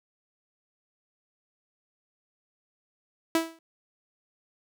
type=tone with exponential decay; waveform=sawtooth; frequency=327.3 Hz; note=E4; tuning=12 cents flat; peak=-15 dBFS; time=3.35-3.59 s; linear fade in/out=2 ms; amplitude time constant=51 ms; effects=none